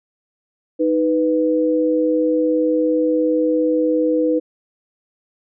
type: tone pair together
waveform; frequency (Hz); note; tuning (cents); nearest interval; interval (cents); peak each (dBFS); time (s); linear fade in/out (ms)
sine; 312.5 / 495.3; D#4 / B4; +8 / +5; minor sixth; 797; -17; 0.79-4.4; 20
effects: none